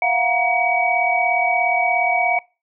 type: tone cluster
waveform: sine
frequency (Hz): 686 / 723 / 945 / 2267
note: F5 / F#5 / A#5 / C#7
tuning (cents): -31 / -40 / +23 / +38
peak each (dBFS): -23 / -19 / -27 / -19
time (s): 0.02-2.39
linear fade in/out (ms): 2
effects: noise-tail reverb RT60 0.3 s tail -23 dB re dry